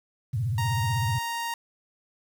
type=tone with vibrato; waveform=sine; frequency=113.8 Hz; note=A#2; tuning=41 cents flat; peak=-24 dBFS; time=0.33-1.19 s; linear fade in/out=10 ms; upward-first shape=sine; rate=16 Hz; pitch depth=290 cents each way
type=tone; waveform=sawtooth; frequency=932.3 Hz; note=A#5; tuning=in tune; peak=-25 dBFS; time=0.58-1.54 s; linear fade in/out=2 ms
effects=9-bit